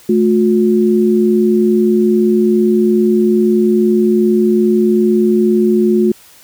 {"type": "tone pair together", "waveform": "sine", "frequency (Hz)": [217.3, 359.7], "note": ["A3", "F#4"], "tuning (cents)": [-21, -49], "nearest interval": "major sixth", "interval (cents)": 872, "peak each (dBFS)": -11, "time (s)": [0.09, 6.12], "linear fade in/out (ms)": 5, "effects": ["white hiss -43 dBFS RMS until 6.43 s"]}